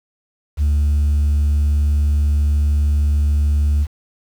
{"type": "tone", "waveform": "sine", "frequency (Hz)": 73.42, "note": "D2", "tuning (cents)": 0, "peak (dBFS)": -10, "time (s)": [0.57, 3.87], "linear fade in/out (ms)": 50, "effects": ["tanh soft clip ceiling -12 dBFS", "7-bit"]}